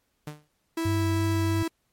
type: tone with exponential decay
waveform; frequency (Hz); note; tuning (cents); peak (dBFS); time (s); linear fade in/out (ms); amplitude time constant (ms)
sawtooth; 150.1; D3; +38; -28; 0.27-0.48; 5; 44
type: tone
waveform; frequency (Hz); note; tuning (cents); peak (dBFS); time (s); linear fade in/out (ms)
45% pulse; 328.4; E4; -6; -26; 0.77-1.68; 5
type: tone with vibrato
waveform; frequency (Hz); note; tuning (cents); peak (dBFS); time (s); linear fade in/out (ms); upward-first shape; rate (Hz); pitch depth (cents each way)
sine; 97.7; G2; -5; -24; 0.85-1.63; 5; sine; 3; 24
effects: pink hiss -73 dBFS RMS until 1.92 s + MP3 64 kbps